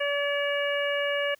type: harmonic tone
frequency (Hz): 572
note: D5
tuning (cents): -46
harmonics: 1 / 2 / 3 / 4 / 5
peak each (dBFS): -27 / -37 / -31 / -34 / -33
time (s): 0-1.35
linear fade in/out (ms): 10
effects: white hiss -63 dBFS RMS until 1.39 s